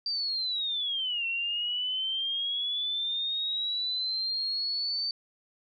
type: linear two-way sweep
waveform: sine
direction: down then up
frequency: 4711 to 2707 to 4585 Hz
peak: -28 dBFS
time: 0.06-5.11 s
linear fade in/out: 2 ms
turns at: 1.26 s
effects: none